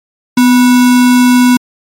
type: tone with sample-and-hold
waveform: sine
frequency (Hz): 249.1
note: B3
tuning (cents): +15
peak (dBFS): -3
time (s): 0.37-1.57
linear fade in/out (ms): 5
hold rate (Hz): 1225
effects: MP3 64 kbps